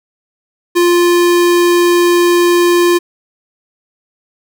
square tone, 349.2 Hz, F4, in tune, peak -8 dBFS, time 0.75-2.99 s, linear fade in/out 20 ms, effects none

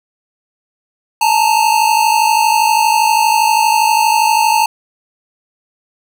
square tone pair together, 863.5 / 916 Hz, A5 / A#5, -33 / -31 cents, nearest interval minor second, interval 102 cents, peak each -13 dBFS, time 1.21-4.66 s, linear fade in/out 5 ms, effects none

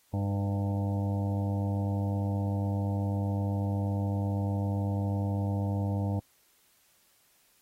harmonic tone with a mistuned harmonic, 100 Hz, G2, 35 cents sharp, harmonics 1 / 2 / 3 / 5 / 6 / 7 / 8 / 9, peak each -28 / -34 / -38 / -42 / -44 / -45 / -46 / -47 dBFS, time 0.13-6.2 s, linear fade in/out 10 ms, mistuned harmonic 7, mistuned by -20 cents, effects white hiss -66 dBFS RMS until 7.61 s + AAC 48 kbps

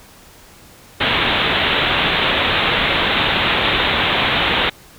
white low-pass noise, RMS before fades -17 dBFS, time 1-4.7 s, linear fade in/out 10 ms, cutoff 3800 Hz, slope 96 dB/octave, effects pink hiss -44 dBFS RMS until 4.98 s

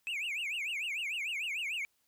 triangle tone with vibrato, 2489 Hz, D#7, in tune, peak -32 dBFS, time 0.07-1.85 s, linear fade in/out 0 ms, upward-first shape triangle, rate 6.7 Hz, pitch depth 290 cents each way, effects white hiss -75 dBFS RMS until 2.07 s

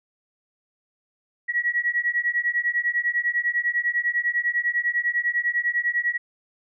sine beating tone pair, 1915 / 1925 Hz, A#6 / B6, +46 / -45 cents, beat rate 10 Hz, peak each -24 dBFS, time 1.48-6.18 s, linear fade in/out 20 ms, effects none

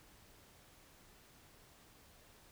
silence, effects pink hiss -63 dBFS RMS until 2.51 s

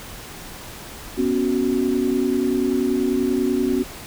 sine chord, B suspended second, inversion none, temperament equal, 246.9 / 277.2 / 370 Hz, B3 / C#4 / F#4, 0 / 0 / 0 cents, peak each -22 dBFS, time 1.17-3.84 s, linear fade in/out 20 ms, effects pink hiss -37 dBFS RMS until 4.06 s

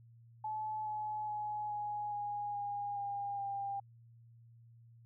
sine tone with pitch steps, 861 / 851.6 / 842.3 / 833.1 / 824 / 815 / 806.1 / 797.3 Hz, A5 / G#5 / G#5 / G#5 / G#5 / G#5 / G5 / G5, -38 / +43 / +24 / +5 / -14 / -33 / +48 / +29 cents, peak -36 dBFS, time 0.44-3.8 s, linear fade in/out 5 ms, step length 420 ms, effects added 116 Hz sine -57 dBFS peak until 5.05 s

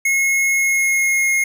square tone with pitch glide, 2169 to 2147 Hz, C#7 to C7, -38 to +44 cents, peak -15 dBFS, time 0.05-1.44 s, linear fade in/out 5 ms, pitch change -18 cents, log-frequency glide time 0.51-1.33 s, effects none

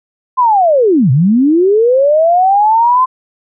sine linear two-way sweep, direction down then up, 1043 to 119.6 to 1043 Hz, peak -6 dBFS, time 0.37-3.06 s, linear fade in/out 20 ms, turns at 1.11 s, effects none

